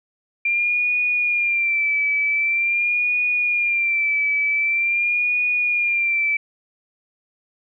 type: tone with vibrato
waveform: sine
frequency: 2377 Hz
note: D7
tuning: 20 cents sharp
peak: -17 dBFS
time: 0.45-6.37 s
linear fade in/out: 5 ms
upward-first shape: sine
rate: 0.45 Hz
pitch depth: 58 cents each way
effects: none